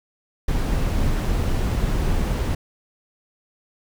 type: noise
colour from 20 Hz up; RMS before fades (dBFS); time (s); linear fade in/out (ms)
brown; -21; 0.48-2.55; 5
effects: none